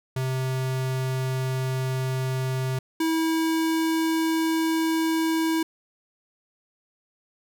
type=tone pair in turn; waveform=square; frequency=130.5 / 323.5 Hz; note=C3 / E4; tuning=-4 / -32 cents; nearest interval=octave + major third; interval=1572 cents; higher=second; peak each=-25 / -22 dBFS; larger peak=second; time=0.16-2.79 / 3-5.63 s; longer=neither; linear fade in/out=5 ms; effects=none